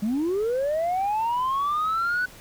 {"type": "linear sweep", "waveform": "sine", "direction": "up", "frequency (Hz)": [196, 1503], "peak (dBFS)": -20, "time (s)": [0.02, 2.26], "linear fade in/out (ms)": 10, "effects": ["tanh soft clip ceiling -20 dBFS", "pink hiss -47 dBFS RMS until 2.4 s"]}